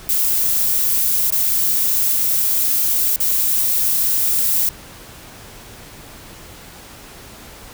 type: noise with dropouts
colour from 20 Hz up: violet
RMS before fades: -17 dBFS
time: 0.09-4.69 s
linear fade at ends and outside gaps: 2 ms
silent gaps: 1.305-1.322 / 3.161-3.202 s
effects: pink hiss -39 dBFS RMS until 7.73 s